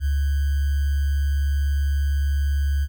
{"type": "tone with sample-and-hold", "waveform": "sine", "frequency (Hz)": 70.6, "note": "C#2", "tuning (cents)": 32, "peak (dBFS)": -18, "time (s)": [0, 2.88], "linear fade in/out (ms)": 50, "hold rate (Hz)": 1575, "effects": []}